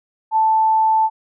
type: tone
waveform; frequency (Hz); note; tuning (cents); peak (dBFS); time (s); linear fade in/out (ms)
sine; 880; A5; 0; -12; 0.31-1.1; 50
effects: none